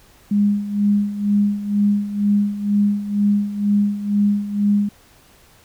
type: tone with tremolo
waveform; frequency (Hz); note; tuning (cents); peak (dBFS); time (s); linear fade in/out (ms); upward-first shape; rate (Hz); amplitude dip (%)
sine; 204.6; G#3; -26; -12; 0.31-4.89; 5; sine; 2.1; 75
effects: pink hiss -51 dBFS RMS until 5.64 s